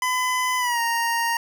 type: tone with pitch glide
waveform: 25% pulse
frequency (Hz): 1009 to 930.6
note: B5 to A#5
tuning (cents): +37 to -3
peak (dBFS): -17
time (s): 0.02-1.37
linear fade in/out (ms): 2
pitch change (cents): -140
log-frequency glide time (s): 0.58-0.8
effects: none